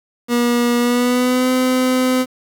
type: tone with pitch glide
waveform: 30% pulse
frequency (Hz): 240 to 255.7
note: B3 to C4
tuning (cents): -49 to -40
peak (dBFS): -11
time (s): 0.28-2.26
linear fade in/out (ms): 50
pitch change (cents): +109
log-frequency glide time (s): 0.78-1.5
effects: 7-bit